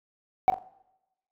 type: tone with echo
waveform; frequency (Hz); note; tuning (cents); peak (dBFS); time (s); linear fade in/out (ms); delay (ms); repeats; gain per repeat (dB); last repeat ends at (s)
sine; 752; F#5; +28; -12; 0.48-0.5; 0; 42; 3; -12; 0.626
effects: noise-tail reverb RT60 0.9 s tail -22 dB re dry + tanh soft clip ceiling -13 dBFS